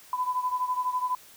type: beating tone pair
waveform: sine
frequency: 1000 / 1012 Hz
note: B5 / B5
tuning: +21 / +42 cents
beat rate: 12 Hz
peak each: -27 / -31 dBFS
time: 0.13-1.15 s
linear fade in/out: 2 ms
effects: white hiss -52 dBFS RMS until 1.36 s